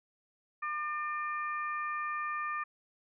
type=harmonic tone; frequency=600 Hz; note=D5; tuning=37 cents sharp; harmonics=2 / 3 / 4; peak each=-34 / -39 / -44 dBFS; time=0.62-2.64 s; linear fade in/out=10 ms; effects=none